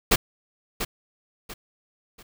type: noise with echo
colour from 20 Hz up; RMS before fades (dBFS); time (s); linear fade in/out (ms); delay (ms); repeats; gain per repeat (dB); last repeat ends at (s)
pink; -17; 0.11-0.16; 10; 690; 3; -10; 2.23
effects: none